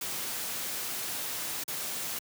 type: noise with dropouts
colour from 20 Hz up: white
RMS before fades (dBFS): -35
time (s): 0.01-2.19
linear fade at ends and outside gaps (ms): 5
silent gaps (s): 1.639-1.679
effects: high-pass 100 Hz 12 dB/octave